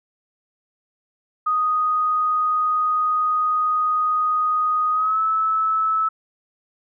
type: tone with pitch glide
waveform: sine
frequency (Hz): 1244.5 to 1303.4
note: D#6 to E6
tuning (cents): 0 to -20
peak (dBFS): -17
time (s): 1.46-6.09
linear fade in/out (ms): 10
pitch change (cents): +80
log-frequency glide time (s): 4.92-5.2
effects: none